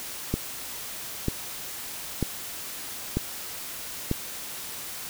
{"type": "click train", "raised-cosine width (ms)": 3, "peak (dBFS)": -11, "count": 5, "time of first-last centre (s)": [0.34, 4.114], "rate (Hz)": 1.06, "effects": ["white hiss -37 dBFS RMS until 5.09 s"]}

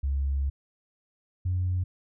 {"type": "tone pair in turn", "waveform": "sine", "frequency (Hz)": [68.9, 90.91], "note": ["C#2", "F#2"], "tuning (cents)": [-10, -30], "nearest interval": "perfect fourth", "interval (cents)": 480, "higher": "second", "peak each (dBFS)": -23, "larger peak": "neither", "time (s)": [[0.03, 0.5], [1.45, 1.84]], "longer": "first", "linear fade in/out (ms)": 10, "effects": ["tanh soft clip ceiling -20 dBFS"]}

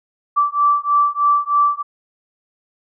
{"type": "beating tone pair", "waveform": "sine", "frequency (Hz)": [1162, 1165.2], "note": ["D6", "D6"], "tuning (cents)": [-19, -14], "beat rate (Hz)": 3.2, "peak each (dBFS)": -16, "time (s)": [0.36, 1.83], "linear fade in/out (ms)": 20, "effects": []}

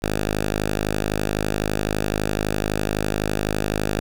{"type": "tone", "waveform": "5% pulse", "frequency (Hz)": 51.9, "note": "G#1", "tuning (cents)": 0, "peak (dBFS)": -10, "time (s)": [0.02, 4], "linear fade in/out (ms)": 10, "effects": []}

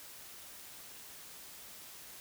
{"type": "silence", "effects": ["white hiss -51 dBFS RMS until 2.2 s"]}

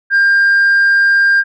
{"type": "tone", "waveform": "sine", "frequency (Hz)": 1599, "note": "G6", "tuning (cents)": 34, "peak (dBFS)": -5, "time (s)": [0.1, 1.44], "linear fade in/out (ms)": 50, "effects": ["tanh soft clip ceiling -6 dBFS"]}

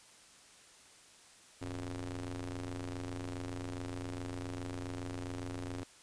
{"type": "ring-modulated tone", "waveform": "sawtooth", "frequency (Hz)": 87.31, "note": "F2", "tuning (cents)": 0, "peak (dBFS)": -32, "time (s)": [1.61, 5.84], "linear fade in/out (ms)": 10, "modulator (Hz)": 187, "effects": ["white hiss -59 dBFS RMS until 6.02 s", "resampled to 22050 Hz"]}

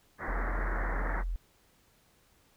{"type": "low-pass noise", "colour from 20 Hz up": "white", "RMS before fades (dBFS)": -37, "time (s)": [0.18, 1.24], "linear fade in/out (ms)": 50, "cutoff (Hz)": 2000, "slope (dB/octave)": 96}
{"type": "tone", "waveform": "sine", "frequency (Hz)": 42.62, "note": "F1", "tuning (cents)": -41, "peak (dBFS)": -30, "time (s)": [0.28, 1.36], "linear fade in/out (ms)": 0}
{"effects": ["pink hiss -66 dBFS RMS until 2.56 s"]}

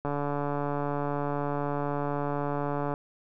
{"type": "click train", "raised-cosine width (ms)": 1, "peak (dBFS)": -17, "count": 417, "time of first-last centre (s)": [0.05, 2.939], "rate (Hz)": 144, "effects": []}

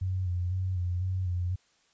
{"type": "tone with vibrato", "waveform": "sine", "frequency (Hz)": 91, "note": "F#2", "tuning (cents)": -28, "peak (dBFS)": -27, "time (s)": [0.01, 1.56], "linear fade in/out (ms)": 10, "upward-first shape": "square", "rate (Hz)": 2, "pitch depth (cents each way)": 40, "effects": ["white hiss -67 dBFS RMS until 1.93 s", "resampled to 16000 Hz"]}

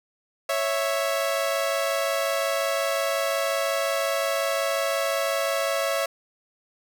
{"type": "tone pair together", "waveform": "sawtooth", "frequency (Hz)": [553.7, 659.3], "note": ["C#5", "E5"], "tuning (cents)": [-2, 0], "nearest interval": "minor third", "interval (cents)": 302, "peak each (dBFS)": -22, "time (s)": [0.49, 6.06], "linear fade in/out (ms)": 5, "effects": []}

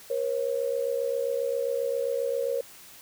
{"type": "tone pair together", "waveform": "sine", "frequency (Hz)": [475.5, 543], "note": ["A#4", "C#5"], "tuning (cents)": [34, -36], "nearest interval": "major second", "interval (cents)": 230, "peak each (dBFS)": -28, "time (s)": [0.1, 2.61], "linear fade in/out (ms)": 5, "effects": ["white hiss -49 dBFS RMS until 3.01 s"]}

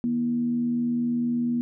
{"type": "tone with frequency modulation", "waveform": "sine", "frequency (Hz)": 240, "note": "B3", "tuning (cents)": -49, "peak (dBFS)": -22, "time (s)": [0.04, 1.61], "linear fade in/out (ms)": 0, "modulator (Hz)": 84.2, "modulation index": 0.29, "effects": []}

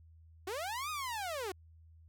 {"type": "linear two-way sweep", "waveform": "sawtooth", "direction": "up then down", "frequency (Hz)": [349.2, 1263, 349.2], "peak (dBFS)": -33, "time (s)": [0.47, 1.52], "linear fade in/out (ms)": 5, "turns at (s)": 0.9, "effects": ["added 81 Hz sine -56 dBFS peak until 2.08 s"]}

